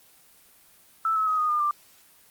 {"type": "tone with pitch steps", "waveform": "sine", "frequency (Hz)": [1318.5, 1290.6, 1263.3, 1236.6, 1210.5, 1184.9], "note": ["E6", "E6", "D#6", "D#6", "D#6", "D6"], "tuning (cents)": [0, -37, 26, -11, -48, 15], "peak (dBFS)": -21, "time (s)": [1.05, 1.71], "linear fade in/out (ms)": 2, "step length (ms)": 110, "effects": ["white hiss -56 dBFS RMS until 2.3 s", "Opus 24 kbps"]}